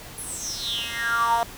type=tone with high-pass filter sweep; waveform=10% pulse; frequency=233.1 Hz; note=A#3; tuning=in tune; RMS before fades=-26 dBFS; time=0.18-1.43 s; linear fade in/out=0 ms; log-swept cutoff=11000 to 740 Hz; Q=8.5; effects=pink hiss -41 dBFS RMS until 1.57 s